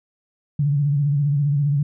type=tone with vibrato; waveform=sine; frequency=143.8 Hz; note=D3; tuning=36 cents flat; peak=-16 dBFS; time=0.59-1.83 s; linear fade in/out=5 ms; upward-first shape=sine; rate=15 Hz; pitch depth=71 cents each way; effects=none